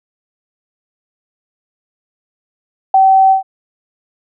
sine tone with ADSR envelope, 768 Hz, G5, 36 cents flat, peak -3 dBFS, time 2.94-3.43 s, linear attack 5 ms, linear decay 3 ms, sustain -2 dB, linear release 120 ms, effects none

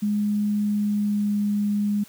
sine tone with pitch glide, 207.7 to 205.9 Hz, G#3 to G#3, 0 to -15 cents, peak -20 dBFS, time 0.02-2.04 s, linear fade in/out 10 ms, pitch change -15 cents, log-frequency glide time 0.62-1.39 s, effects white hiss -50 dBFS RMS until 2.08 s

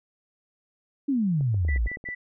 sine exponential sweep, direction down, 293.7 to 49.88 Hz, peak -21 dBFS, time 1.08-1.88 s, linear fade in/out 10 ms
clicks, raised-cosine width 2 ms, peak -28 dBFS, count 10, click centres 1.409 / 1.544 / 1.65 / 1.689 / 1.761 / 1.86 / 1.916 / 1.971 / 2.041 / 2.088 s
sine tone bursts, 1975.5 Hz, B6, in tune, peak -31 dBFS, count 3, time 1.68-2.15 s, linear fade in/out 10 ms, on 100 ms, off 85 ms
effects none

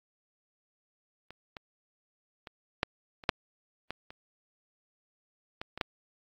clicks, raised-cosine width 0.3 ms, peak -29 / -25 / -27 / -10 / -30 / -6 / -18 / -29 / -21 / -24 / -12 dBFS, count 11, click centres 1.306 / 1.568 / 2.472 / 2.831 / 3.238 / 3.292 / 3.906 / 4.105 / 5.615 / 5.776 / 5.812 s, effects AAC 64 kbps

